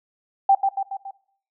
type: tone with echo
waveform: sine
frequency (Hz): 784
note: G5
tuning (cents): 0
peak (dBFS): -11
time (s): 0.49-0.55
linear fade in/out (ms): 5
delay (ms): 140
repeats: 4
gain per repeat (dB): -5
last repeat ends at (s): 1.11
effects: noise-tail reverb RT60 0.6 s tail -19 dB re dry